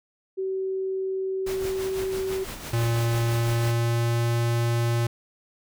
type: tone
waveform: sine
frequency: 381.2 Hz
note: G4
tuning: 48 cents flat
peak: -25 dBFS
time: 0.37-2.45 s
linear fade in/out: 20 ms
type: noise with tremolo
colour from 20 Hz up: pink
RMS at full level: -35 dBFS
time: 1.46-3.72 s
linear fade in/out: 10 ms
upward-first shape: sine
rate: 6 Hz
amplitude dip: 50%
type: click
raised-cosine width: 2 ms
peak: -22 dBFS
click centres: 1.653 s
type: tone with pitch glide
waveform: square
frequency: 116.54 to 117.55 Hz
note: A#2 to A#2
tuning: 0 to +15 cents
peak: -22 dBFS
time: 2.73-5.07 s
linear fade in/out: 5 ms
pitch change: +15 cents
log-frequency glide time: 3.21-4.28 s
effects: none